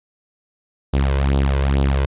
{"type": "tone with flanger", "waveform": "sawtooth", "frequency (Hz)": 68.5, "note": "C#2", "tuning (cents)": -20, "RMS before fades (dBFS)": -17, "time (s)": [0.93, 2.06], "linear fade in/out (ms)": 10, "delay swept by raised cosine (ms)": [0.23, 2.03], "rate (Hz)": 2.3, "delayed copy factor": 0.7, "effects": ["resampled to 8000 Hz"]}